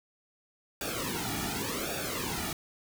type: noise with flanger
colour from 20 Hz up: pink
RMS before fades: -34 dBFS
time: 0.81-2.53 s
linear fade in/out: 2 ms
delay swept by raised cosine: 0.97 to 1.94 ms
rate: 0.88 Hz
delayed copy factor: -0.9
effects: none